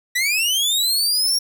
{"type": "linear sweep", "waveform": "sawtooth", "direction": "up", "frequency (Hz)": [1917, 5610], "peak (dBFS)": -14, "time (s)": [0.15, 1.39], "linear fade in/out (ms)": 10, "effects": []}